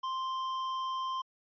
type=tone with hard clipping; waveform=sine; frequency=1046.5 Hz; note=C6; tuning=in tune; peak=-34 dBFS; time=0.03-1.22 s; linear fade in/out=10 ms; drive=9 dB; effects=resampled to 11025 Hz